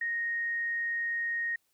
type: tone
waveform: sine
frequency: 1864.7 Hz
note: A#6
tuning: in tune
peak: -29 dBFS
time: 0.01-1.56 s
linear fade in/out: 5 ms
effects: white hiss -74 dBFS RMS until 1.73 s